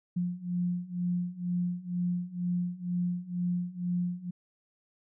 sine beating tone pair, 176 / 178.1 Hz, F3 / F3, +14 / +34 cents, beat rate 2.1 Hz, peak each -33 / -31 dBFS, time 0.16-4.31 s, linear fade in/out 10 ms, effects none

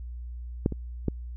clicks, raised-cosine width 3 ms, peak -9 / -20 / -12 dBFS, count 3, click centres 0.661 / 0.723 / 1.083 s, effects added 60 Hz sine -35 dBFS peak until 1.36 s

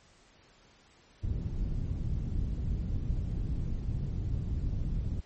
pink low-pass noise, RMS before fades -32 dBFS, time 1.22-5.21 s, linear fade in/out 20 ms, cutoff 140 Hz, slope 12 dB/octave, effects pink hiss -61 dBFS RMS until 5.25 s + MP3 32 kbps

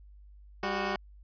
10% pulse tone pair together, 198.9 / 368.8 Hz, G3 / F#4, +25 / -6 cents, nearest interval major seventh, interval 1069 cents, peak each -24 dBFS, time 0.63-0.96 s, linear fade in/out 2 ms, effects added 50 Hz sine -50 dBFS peak until 1.23 s + resampled to 11025 Hz

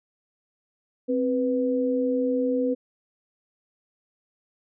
sine tone pair together, 261.9 / 494.4 Hz, C4 / B4, +2 / +2 cents, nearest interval major seventh, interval 1100 cents, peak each -24 dBFS, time 1.08-2.75 s, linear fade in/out 20 ms, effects none

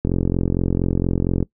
click train, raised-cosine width 3 ms, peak -6 dBFS, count 62, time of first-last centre 0.05-1.427 s, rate 44.3 Hz, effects noise-tail reverb RT60 0.1 s tail -22 dB re dry

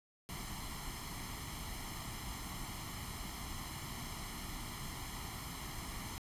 pink noise with comb filter, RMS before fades -44 dBFS, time 0.29-6.18 s, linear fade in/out 0 ms, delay 0.96 ms, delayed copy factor +0.7, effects resampled to 32000 Hz

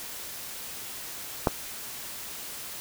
clicks, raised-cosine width 1 ms, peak -6 / -24 dBFS, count 2, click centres 1.472 / 1.483 s, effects white hiss -39 dBFS RMS until 2.8 s

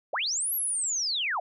sine linear two-way sweep, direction up then down, 410 to 11840 to 606 Hz, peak -26 dBFS, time 0.13-1.4 s, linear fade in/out 5 ms, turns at 0.54 s, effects none

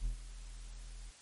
triangle tone with ADSR envelope, 41 Hz, E1, 9 cents flat, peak -28 dBFS, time 0-1.11 s, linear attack 52 ms, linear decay 110 ms, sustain -15 dB, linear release 15 ms, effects white hiss -58 dBFS RMS until 1.21 s + MP3 48 kbps

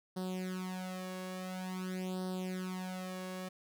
sawtooth tone with flanger, 185 Hz, F#3, in tune, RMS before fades -40 dBFS, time 0.16-3.49 s, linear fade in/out 10 ms, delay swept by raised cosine 0.21 to 1.81 ms, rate 0.48 Hz, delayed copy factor +0.85, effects none

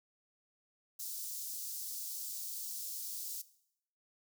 white high-pass noise, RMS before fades -42 dBFS, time 0.99-3.42 s, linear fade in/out 10 ms, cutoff 4800 Hz, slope 24 dB/octave, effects noise-tail reverb RT60 0.7 s tail -17 dB re dry

